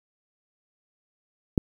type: click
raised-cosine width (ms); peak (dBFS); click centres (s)
3; -7; 1.578
effects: 8-bit